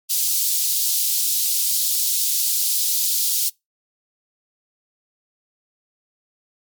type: high-pass noise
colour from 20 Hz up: white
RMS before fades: -20 dBFS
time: 0.09-3.5 s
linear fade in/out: 20 ms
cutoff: 3800 Hz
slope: 24 dB/octave
effects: noise-tail reverb RT60 0.2 s tail -25 dB re dry + MP3 96 kbps